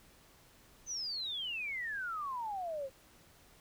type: exponential sweep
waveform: sine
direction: down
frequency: 6272 to 516 Hz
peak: -36 dBFS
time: 0.86-2.9 s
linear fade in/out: 50 ms
effects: pink hiss -62 dBFS RMS until 3.6 s

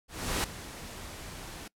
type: noise with ADSR envelope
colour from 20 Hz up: pink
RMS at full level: -28 dBFS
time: 0.08-1.68 s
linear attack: 360 ms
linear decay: 3 ms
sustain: -15 dB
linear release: 6 ms
effects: noise-tail reverb RT60 0.1 s tail -23 dB re dry + low-pass 12000 Hz 12 dB/octave

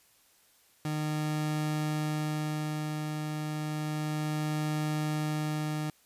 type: tone with tremolo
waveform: 30% pulse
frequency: 152.6 Hz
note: D#3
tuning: 33 cents flat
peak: -26 dBFS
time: 0.85-5.9 s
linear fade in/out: 2 ms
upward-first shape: sine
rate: 0.31 Hz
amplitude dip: 35%
effects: white hiss -64 dBFS RMS until 6.05 s + resampled to 32000 Hz

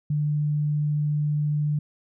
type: tone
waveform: sine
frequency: 148.8 Hz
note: D3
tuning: 23 cents sharp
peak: -21 dBFS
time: 0.1-1.79 s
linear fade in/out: 5 ms
effects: none

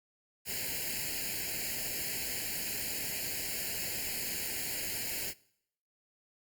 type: noise with comb filter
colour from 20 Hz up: white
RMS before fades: -36 dBFS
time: 0.45-5.34 s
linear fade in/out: 50 ms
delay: 0.42 ms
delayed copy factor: +0.95
effects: noise-tail reverb RT60 0.7 s tail -22 dB re dry + Opus 48 kbps

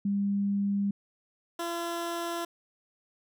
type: tone pair in turn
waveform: sine / 15% pulse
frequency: 200.4 / 340.3 Hz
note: G3 / F4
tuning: +38 / -45 cents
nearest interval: major sixth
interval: 917 cents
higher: second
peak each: -25 dBFS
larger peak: neither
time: 0.05-0.91 / 1.59-2.45 s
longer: neither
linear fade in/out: 5 ms
effects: none

